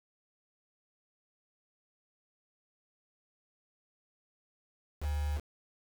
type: tone with quantisation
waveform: sine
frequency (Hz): 73.6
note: D2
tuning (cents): +4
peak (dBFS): -30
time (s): 5-5.41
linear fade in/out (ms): 50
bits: 7
effects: none